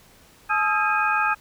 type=tone cluster; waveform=sine; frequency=855 / 1256 / 1343 / 1616 / 2494 Hz; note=A5 / D#6 / E6 / G#6 / D#7; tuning=-50 / +16 / +32 / -48 / +3 cents; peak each=-25 / -24 / -28 / -24 / -27 dBFS; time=0.49-1.35 s; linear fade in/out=20 ms; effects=pink hiss -53 dBFS RMS until 1.4 s

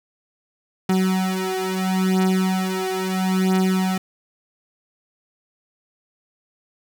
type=beating tone pair; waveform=35% pulse; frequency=187.2 / 187.95 Hz; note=F#3 / F#3; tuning=+20 / +27 cents; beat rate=0.75 Hz; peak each=-20 dBFS; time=0.89-3.98 s; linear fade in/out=5 ms; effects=none

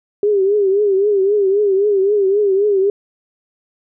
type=tone with vibrato; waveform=sine; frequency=400 Hz; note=G4; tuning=35 cents sharp; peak=-11 dBFS; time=0.23-2.9 s; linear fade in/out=2 ms; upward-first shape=triangle; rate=3.8 Hz; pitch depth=110 cents each way; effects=none

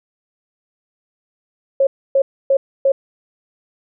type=tone bursts; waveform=sine; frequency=544 Hz; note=C#5; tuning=33 cents flat; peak=-10 dBFS; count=4; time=1.8-2.92 s; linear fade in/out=5 ms; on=70 ms; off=280 ms; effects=none

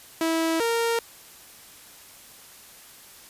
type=tone pair in turn; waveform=sawtooth; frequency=326.2 / 462.9 Hz; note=E4 / A#4; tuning=-18 / -12 cents; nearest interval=tritone; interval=606 cents; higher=second; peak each=-18 dBFS; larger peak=neither; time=0.21-0.6 / 0.6-0.99 s; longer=neither; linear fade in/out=2 ms; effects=white hiss -48 dBFS RMS until 3.29 s + resampled to 32000 Hz

